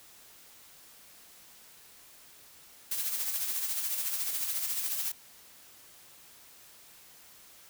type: noise with tremolo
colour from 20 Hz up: blue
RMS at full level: -31 dBFS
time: 2.91-5.12 s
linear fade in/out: 5 ms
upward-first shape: sine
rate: 14 Hz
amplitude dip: 45%
effects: white hiss -55 dBFS RMS until 7.69 s